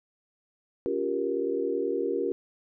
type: chord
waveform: sine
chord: G half-diminished seventh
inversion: second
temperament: just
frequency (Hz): 282.2 / 352.8 / 392 / 470.4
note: Db4 / F4 / G4 / Bb4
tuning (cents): +31 / +18 / 0 / +16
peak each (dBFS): -34 / -32 / -30 / -30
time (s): 0.86-2.32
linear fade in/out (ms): 0
effects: none